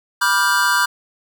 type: chord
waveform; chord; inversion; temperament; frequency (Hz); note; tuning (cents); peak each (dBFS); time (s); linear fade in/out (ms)
square; G dominant seventh; first; just; 980 / 1176 / 1411.2 / 1568; B5 / D6 / F6 / G6; -14 / +2 / +18 / 0; -21 / -22 / -21 / -19; 0.21-0.86; 10
effects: none